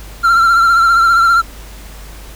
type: tone with vibrato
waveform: triangle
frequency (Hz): 1364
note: F6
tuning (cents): -41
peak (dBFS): -5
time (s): 0.23-1.42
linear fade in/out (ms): 20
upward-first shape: triangle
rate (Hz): 15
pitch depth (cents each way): 54
effects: added 50 Hz sine -31 dBFS peak until 2.35 s + pink hiss -37 dBFS RMS until 2.35 s